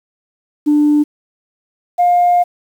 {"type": "tone pair in turn", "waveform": "sine", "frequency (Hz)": [296.5, 707.4], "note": ["D4", "F5"], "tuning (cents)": [17, 22], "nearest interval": "octave + minor third", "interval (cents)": 1505, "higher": "second", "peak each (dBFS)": -7, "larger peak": "neither", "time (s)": [[0.66, 1.04], [1.98, 2.44]], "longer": "second", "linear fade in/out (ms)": 20, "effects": ["tanh soft clip ceiling -5 dBFS", "7-bit"]}